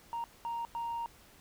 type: tone bursts at uneven times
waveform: sine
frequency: 932.3 Hz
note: A#5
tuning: in tune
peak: -32 dBFS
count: 3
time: 0.13-0.24 / 0.45-0.65 / 0.75-1.06 s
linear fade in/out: 0 ms
effects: tanh soft clip ceiling -32 dBFS + pink hiss -59 dBFS RMS until 1.4 s